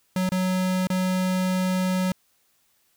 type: tone with dropouts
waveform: square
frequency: 185 Hz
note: F#3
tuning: in tune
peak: -22 dBFS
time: 0.16-2.12 s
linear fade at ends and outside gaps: 2 ms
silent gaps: 0.291-0.319 / 0.871-0.901 s
effects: white hiss -66 dBFS RMS until 2.96 s